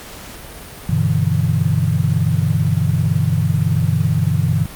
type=chord; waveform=sine; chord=E minor seventh; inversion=first; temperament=equal with one note detuned; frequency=97.49 / 123.47 / 146.83 / 164.81 Hz; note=G2 / B2 / D3 / E3; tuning=-9 / 0 / 0 / 0 cents; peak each=-19 dBFS; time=0.89-4.66 s; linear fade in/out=5 ms; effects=pink hiss -35 dBFS RMS until 4.75 s + Opus 48 kbps